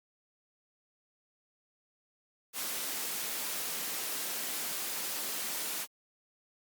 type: high-pass noise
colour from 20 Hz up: white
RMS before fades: -36 dBFS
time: 2.53-5.87 s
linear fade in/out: 50 ms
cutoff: 170 Hz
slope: 24 dB/octave
effects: Opus 48 kbps